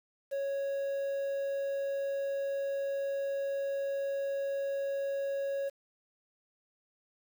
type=tone with quantisation; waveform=triangle; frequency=553 Hz; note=C#5; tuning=4 cents flat; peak=-29 dBFS; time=0.31-5.7 s; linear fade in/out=20 ms; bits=9; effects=none